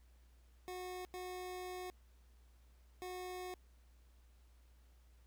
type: tone bursts at uneven times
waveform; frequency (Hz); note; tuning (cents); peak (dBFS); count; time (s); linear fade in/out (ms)
25% pulse; 365; F#4; -24; -40; 3; 0.68-1.05 / 1.14-1.9 / 3.02-3.54; 0
effects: added 60 Hz sine -62 dBFS peak until 5.26 s + pink hiss -75 dBFS RMS until 5.26 s